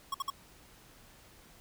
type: tone bursts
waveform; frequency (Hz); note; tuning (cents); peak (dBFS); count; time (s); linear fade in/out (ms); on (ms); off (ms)
square; 1100; C#6; -14; -32; 3; 0.12-0.302; 5; 24; 55
effects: pink hiss -58 dBFS RMS until 1.6 s